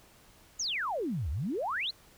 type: exponential two-way sweep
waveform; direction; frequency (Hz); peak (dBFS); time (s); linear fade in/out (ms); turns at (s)
sine; down then up; 7040 to 65.41 to 4459; -30; 0.59-1.91; 10; 1.3
effects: pink hiss -59 dBFS RMS until 2.17 s